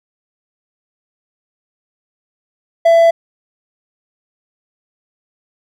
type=tone; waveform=triangle; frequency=668 Hz; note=E5; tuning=23 cents sharp; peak=-4 dBFS; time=2.85-3.11 s; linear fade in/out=10 ms; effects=none